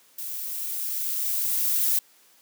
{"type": "noise with level ramp", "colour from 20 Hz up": "violet", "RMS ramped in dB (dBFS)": [-34, -22], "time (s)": [0.18, 1.99], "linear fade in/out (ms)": 5, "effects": ["white hiss -58 dBFS RMS until 2.41 s", "high-pass 200 Hz 12 dB/octave"]}